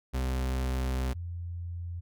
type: tone pair in turn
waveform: 40% pulse / sine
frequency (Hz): 64.4 / 86.48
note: C2 / F2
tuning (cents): -27 / -16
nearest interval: perfect fourth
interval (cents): 511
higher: second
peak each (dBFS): -27 / -34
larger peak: first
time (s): 0.13-1.14 / 1.14-2.01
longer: first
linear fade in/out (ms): 20
effects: none